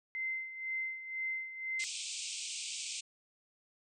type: tone with tremolo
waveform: sine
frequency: 2073 Hz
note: C7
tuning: 17 cents flat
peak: -33 dBFS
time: 0.15-1.84 s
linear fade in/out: 0 ms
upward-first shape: sine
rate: 2 Hz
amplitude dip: 70%
type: band-pass noise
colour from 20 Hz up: white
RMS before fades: -41 dBFS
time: 1.79-3.01 s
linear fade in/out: 10 ms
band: 2300 to 8600 Hz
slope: 96 dB/octave
effects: none